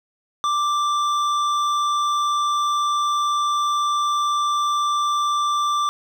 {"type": "tone with hard clipping", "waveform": "sine", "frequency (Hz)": 1177, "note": "D6", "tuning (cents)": 3, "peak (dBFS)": -20, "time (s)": [0.44, 5.89], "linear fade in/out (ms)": 0, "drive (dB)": 10, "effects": []}